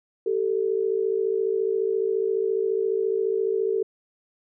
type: tone pair together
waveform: sine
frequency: 388.7 / 443.2 Hz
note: G4 / A4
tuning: -15 / +13 cents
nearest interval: major second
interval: 228 cents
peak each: -24 dBFS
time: 0.26-3.83 s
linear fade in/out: 5 ms
effects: none